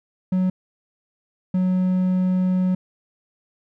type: tone pair in turn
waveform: triangle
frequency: 185 / 184.23 Hz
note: F#3 / F#3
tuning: 0 / -7 cents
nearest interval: unison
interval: 7 cents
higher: first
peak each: -15 dBFS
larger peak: neither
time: 0.32-0.5 / 1.54-2.75 s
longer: second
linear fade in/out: 5 ms
effects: none